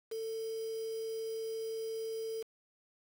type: tone with quantisation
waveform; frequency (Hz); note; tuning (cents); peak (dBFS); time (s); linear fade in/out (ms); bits
sine; 447.1; A4; +28; -36; 0.11-2.43; 10; 8
effects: none